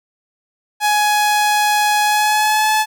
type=tone with pitch glide; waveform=sawtooth; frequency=838 to 862.1 Hz; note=G#5 to A5; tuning=+15 to -36 cents; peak=-9 dBFS; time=0.8-2.86 s; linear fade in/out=50 ms; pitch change=+49 cents; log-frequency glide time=2.03-2.71 s; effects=none